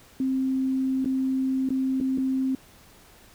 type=tone with dropouts; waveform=sine; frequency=263.4 Hz; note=C4; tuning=12 cents sharp; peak=-22 dBFS; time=0.2-2.55 s; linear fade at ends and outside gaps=2 ms; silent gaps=1.046-1.057 / 1.69-1.704 / 2.002-2.01 / 2.176-2.182 s; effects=pink hiss -53 dBFS RMS until 3.34 s